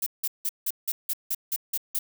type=noise bursts; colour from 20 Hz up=violet; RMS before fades=-27 dBFS; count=10; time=0.02-1.99 s; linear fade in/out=5 ms; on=44 ms; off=170 ms; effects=none